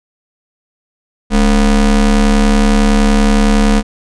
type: ring-modulated tone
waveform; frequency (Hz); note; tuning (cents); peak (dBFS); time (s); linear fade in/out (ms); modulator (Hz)
square; 123.47; B2; 0; -5; 1.3-3.83; 50; 88.1
effects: resampled to 22050 Hz